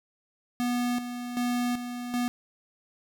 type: tone with tremolo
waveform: square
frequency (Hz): 244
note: B3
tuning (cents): -21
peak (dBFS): -26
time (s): 0.6-2.28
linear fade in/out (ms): 0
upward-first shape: square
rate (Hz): 1.3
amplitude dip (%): 60
effects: none